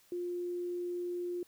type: tone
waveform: sine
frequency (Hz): 352.8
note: F4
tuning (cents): +18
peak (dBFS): -34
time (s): 0.12-1.43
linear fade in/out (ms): 2
effects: white hiss -65 dBFS RMS until 1.47 s